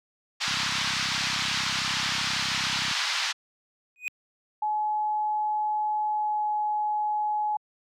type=band-pass noise; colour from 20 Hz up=white; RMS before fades=-28 dBFS; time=0.4-3.33 s; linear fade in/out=20 ms; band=910 to 5100 Hz; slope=24 dB/octave
type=click train; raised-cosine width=5 ms; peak=-23 dBFS; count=81; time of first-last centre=0.48-2.912 s; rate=32.9 Hz
type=tone with exponential growth; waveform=triangle; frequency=2489 Hz; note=D#7; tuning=in tune; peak=-22 dBFS; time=3.96-4.08 s; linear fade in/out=0 ms; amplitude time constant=24 ms
type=tone with pitch glide; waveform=sine; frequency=850 to 845.1 Hz; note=G#5 to G#5; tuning=+40 to +30 cents; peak=-24 dBFS; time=4.62-7.57 s; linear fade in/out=5 ms; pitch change=-10 cents; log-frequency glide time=6.05-6.49 s
effects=high-pass 150 Hz 12 dB/octave